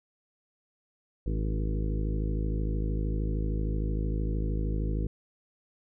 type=harmonic tone with a mistuned harmonic; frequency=53.1 Hz; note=G#1; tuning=39 cents sharp; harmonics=1 / 2 / 3 / 4 / 5 / 6 / 7 / 8 / 9; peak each=-28 / -35 / -36 / -41 / -42 / -41 / -43 / -46 / -45 dBFS; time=1.26-5.07 s; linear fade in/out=5 ms; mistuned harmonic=6; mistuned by=-28 cents; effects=none